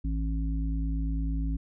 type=harmonic tone; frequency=54.4 Hz; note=A1; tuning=19 cents flat; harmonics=1 / 3 / 5; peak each=-27 / -36 / -36 dBFS; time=0.04-1.57 s; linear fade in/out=10 ms; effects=none